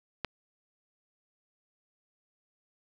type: click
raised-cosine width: 0.3 ms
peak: -15 dBFS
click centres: 0.247 s
effects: none